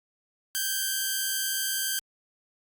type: tone pair together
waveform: 5% pulse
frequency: 1548 / 1627.6 Hz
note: G6 / G#6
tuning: -22 / -35 cents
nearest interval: minor second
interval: 87 cents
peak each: -17 / -21 dBFS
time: 0.55-1.99 s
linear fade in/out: 0 ms
effects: Opus 48 kbps